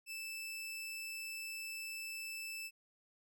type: tone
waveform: sawtooth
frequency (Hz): 2637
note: E7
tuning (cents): 0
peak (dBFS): -39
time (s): 0.06-2.71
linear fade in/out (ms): 50
effects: none